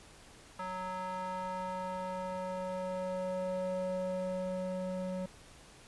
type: tone with band-pass filter sweep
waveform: square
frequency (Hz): 185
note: F#3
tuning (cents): 0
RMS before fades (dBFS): -37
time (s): 0.59-5.26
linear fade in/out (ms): 5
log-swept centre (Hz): 1100 to 400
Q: 2.5
effects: pink hiss -56 dBFS RMS until 5.87 s + resampled to 24000 Hz